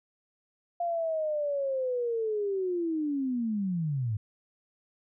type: linear sweep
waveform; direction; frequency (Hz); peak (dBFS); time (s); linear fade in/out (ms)
sine; down; 698.5 to 100.9; -27; 0.8-4.17; 5
effects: none